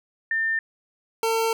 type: tone pair in turn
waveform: sine / 25% pulse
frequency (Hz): 1800 / 451.4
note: A6 / A4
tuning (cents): +39 / +44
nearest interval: 2 octaves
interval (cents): 2395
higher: first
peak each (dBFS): -21 / -17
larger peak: second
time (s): 0.31-0.59 / 1.23-1.53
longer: second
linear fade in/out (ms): 2
effects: none